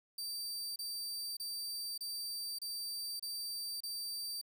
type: tone bursts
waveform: sawtooth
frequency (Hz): 4653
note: D8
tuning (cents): -17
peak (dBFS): -36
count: 7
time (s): 0.18-4.414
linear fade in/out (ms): 5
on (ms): 580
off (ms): 29
effects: none